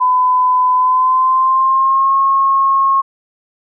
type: tone with pitch glide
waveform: sine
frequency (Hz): 1007 to 1085.5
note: B5 to C#6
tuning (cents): +33 to -37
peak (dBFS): -9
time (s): 0-3.02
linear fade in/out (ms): 20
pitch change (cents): +130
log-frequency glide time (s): 0.74-2.16
effects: none